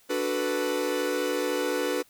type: chord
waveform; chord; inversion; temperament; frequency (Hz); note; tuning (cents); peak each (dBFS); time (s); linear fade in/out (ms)
45% pulse; B minor seventh; first; equal; 293.7 / 370 / 440 / 493.9; D4 / F#4 / A4 / B4; 0 / 0 / 0 / 0; -32 / -32 / -33 / -29; 0.09-2.03; 20
effects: white hiss -60 dBFS RMS until 2.09 s